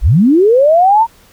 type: linear sweep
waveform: sine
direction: up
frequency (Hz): 31.97 to 936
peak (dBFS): -5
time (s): 0.01-1.07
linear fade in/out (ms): 50
effects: pink hiss -46 dBFS RMS until 1.32 s